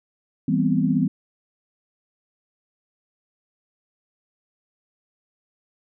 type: chord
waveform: sine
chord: C major seventh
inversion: first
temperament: just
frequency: 163.52 / 196.22 / 245.3 / 261.6 Hz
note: E3 / G3 / B3 / C4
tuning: -14 / +2 / -12 / 0 cents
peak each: -23 dBFS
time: 0.48-1.08 s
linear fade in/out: 5 ms
effects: none

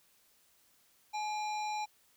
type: harmonic tone with a mistuned harmonic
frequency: 800 Hz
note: G5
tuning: 35 cents sharp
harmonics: 1 / 3 / 5 / 7 / 9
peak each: -34 / -44 / -48 / -51 / -53 dBFS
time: 1.13-1.86 s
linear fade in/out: 20 ms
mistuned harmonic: 1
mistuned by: +100 cents
effects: white hiss -68 dBFS RMS until 2.16 s

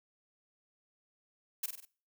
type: noise with echo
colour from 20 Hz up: blue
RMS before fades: -34 dBFS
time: 1.63-1.66 s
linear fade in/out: 5 ms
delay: 48 ms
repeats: 4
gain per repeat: -5 dB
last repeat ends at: 1.852 s
effects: noise-tail reverb RT60 0.4 s tail -21 dB re dry

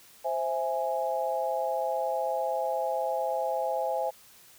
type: chord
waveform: sine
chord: C augmented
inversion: none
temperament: equal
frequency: 523.3 / 659.3 / 830.6 Hz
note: C5 / E5 / G#5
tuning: 0 / 0 / 0 cents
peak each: -31 dBFS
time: 0.24-4.11 s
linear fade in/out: 20 ms
effects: white hiss -55 dBFS RMS until 4.58 s

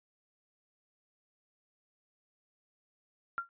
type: tone with exponential decay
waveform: sine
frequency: 1381 Hz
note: F6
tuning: 20 cents flat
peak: -27 dBFS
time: 3.38-3.49 s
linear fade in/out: 0 ms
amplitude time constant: 23 ms
effects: tanh soft clip ceiling -23 dBFS + resampled to 8000 Hz

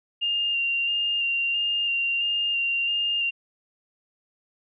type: tone with vibrato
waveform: sine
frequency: 2794 Hz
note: F7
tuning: in tune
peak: -22 dBFS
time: 0.21-3.31 s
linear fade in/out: 20 ms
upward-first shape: square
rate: 1.5 Hz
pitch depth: 15 cents each way
effects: none

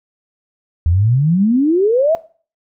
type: exponential sweep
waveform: sine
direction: up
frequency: 78.8 to 675 Hz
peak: -10 dBFS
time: 0.86-2.15 s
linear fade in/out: 0 ms
effects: noise-tail reverb RT60 0.4 s tail -19 dB re dry

